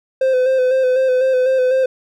triangle tone with vibrato, 516 Hz, C5, 24 cents flat, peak -10 dBFS, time 0.21-1.86 s, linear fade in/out 5 ms, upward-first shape square, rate 4 Hz, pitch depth 29 cents each way, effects none

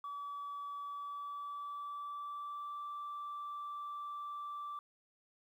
sine tone with pitch glide, 1146 to 1168.1 Hz, D6 to D6, -43 to -10 cents, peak -39 dBFS, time 0.04-4.79 s, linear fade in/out 2 ms, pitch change +33 cents, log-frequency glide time 0.81-2.86 s, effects tanh soft clip ceiling -38 dBFS + 12-bit

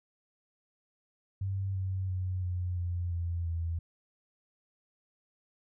sine tone with pitch steps, 96.9 / 94.52 / 92.2 / 89.94 / 87.74 / 85.58 / 83.48 Hz, G2 / F#2 / F#2 / F#2 / F2 / F2 / E2, -20 / +37 / -6 / -49 / +9 / -35 / +22 cents, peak -30 dBFS, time 1.41-3.79 s, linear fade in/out 5 ms, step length 340 ms, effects none

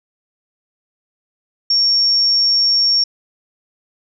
sine tone, 5510 Hz, F8, 24 cents flat, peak -11 dBFS, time 1.7-3.04 s, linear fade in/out 5 ms, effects none

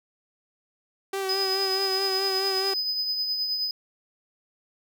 sawtooth tone with vibrato, 385.4 Hz, G4, 29 cents flat, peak -23 dBFS, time 1.13-2.74 s, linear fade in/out 5 ms, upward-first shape sine, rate 4.7 Hz, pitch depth 28 cents each way
triangle tone with tremolo, 5010 Hz, D#8, 11 cents sharp, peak -22 dBFS, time 1.29-3.71 s, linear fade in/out 2 ms, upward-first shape triangle, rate 9.5 Hz, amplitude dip 45%
effects none

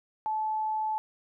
sine tone, 867 Hz, A5, 26 cents flat, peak -27 dBFS, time 0.26-0.98 s, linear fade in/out 0 ms, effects none

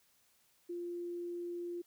sine tone, 348 Hz, F4, 6 cents flat, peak -38 dBFS, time 0.69-1.82 s, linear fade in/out 10 ms, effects white hiss -71 dBFS RMS until 1.86 s

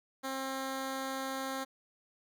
10% pulse tone, 266.6 Hz, C4, 33 cents sharp, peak -27 dBFS, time 0.23-1.65 s, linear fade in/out 20 ms, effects none

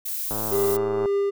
violet noise, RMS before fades -29 dBFS, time 0.05-0.77 s, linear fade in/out 10 ms
click train, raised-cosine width 1 ms, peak -17 dBFS, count 81, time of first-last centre 0.31-1.058 s, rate 107 Hz
triangle tone with tremolo, 400 Hz, G4, 35 cents sharp, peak -17 dBFS, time 0.51-1.31 s, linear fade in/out 20 ms, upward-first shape triangle, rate 1.9 Hz, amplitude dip 40%
effects none

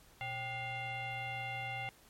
sine tone with frequency modulation, 1445 Hz, F#6, 41 cents flat, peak -37 dBFS, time 0.21-1.89 s, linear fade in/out 0 ms, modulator 662 Hz, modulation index 2.1, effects pink hiss -62 dBFS RMS until 2.09 s + MP3 64 kbps

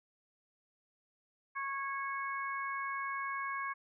harmonic tone, 550 Hz, C#5, 14 cents flat, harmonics 2 / 3 / 4, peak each -37 / -41 / -43 dBFS, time 1.55-3.74 s, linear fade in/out 20 ms, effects none

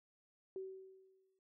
sine tone with exponential decay, 380.5 Hz, F#4, 48 cents sharp, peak -40 dBFS, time 0.56-1.39 s, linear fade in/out 1 ms, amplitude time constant 180 ms, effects none

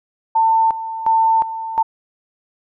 sine tone with tremolo, 896 Hz, A5, 31 cents sharp, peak -11 dBFS, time 0.35-1.83 s, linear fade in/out 10 ms, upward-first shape square, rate 1.4 Hz, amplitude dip 75%, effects none

